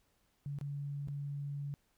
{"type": "tone with dropouts", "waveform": "sine", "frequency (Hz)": 142.5, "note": "C#3", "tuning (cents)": 48, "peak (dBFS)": -37, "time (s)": [0.46, 1.74], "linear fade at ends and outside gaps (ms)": 0, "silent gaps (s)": [[0.587, 0.612], [1.074, 1.085]], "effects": ["pink hiss -75 dBFS RMS until 1.97 s"]}